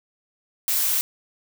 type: noise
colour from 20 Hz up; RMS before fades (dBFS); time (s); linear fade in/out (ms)
blue; -22; 0.68-1.01; 0
effects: none